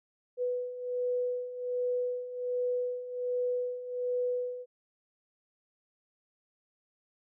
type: beating tone pair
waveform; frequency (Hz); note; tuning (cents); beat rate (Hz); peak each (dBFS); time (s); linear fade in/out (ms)
sine; 493.9 / 495.2; B4 / B4; 0 / +5; 1.3; -36 / -31; 0.37-4.66; 50
effects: none